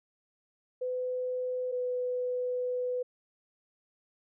sine tone pair in turn, 504 / 498.2 Hz, B4 / B4, +35 / +15 cents, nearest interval unison, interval 20 cents, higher first, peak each -30 / -29 dBFS, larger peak second, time 0.81-1.72 / 1.72-3.03 s, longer second, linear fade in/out 10 ms, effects none

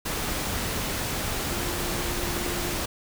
sine tone in noise, 349.2 Hz, F4, in tune, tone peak -35 dBFS, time 1.5-2.75 s, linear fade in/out 10 ms, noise pink, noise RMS -29 dBFS, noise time 0.05-2.86 s, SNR -9 dB, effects none

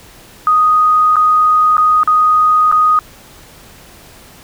sine tone with dropouts, 1244.5 Hz, D#6, in tune, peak -7 dBFS, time 0.47-2.99 s, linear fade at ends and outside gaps 1 ms, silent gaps 1.158-1.166 / 1.769-1.78 / 2.033-2.075 / 2.715-2.724 s, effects pink hiss -40 dBFS RMS until 4.43 s

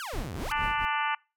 sawtooth exponential two-way sweep, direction down then up, 1661.2 to 73.7 to 1661.2 Hz, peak -31 dBFS, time 0-0.52 s, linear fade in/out 0 ms, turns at 0.34 s
brown noise with tremolo, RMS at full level -33 dBFS, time 0.13-0.85 s, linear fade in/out 0 ms, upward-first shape triangle, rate 4.3 Hz, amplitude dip 95%
harmonic tone, 294.7 Hz, D4, 6 cents sharp, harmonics 3 / 4 / 5 / 6 / 7 / 8 / 9 / 10, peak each -30 / -32 / -34 / -36 / -37 / -38 / -39 / -40 dBFS, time 0.51-1.15 s, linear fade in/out 5 ms
effects noise-tail reverb RT60 0.3 s tail -25 dB re dry

